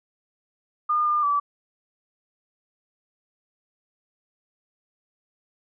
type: tone with pitch steps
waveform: sine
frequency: 1214 / 1204 / 1154 Hz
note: D#6 / D6 / D6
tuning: -43 / +43 / -31 cents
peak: -19 dBFS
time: 0.89-1.4 s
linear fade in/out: 10 ms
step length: 170 ms
effects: none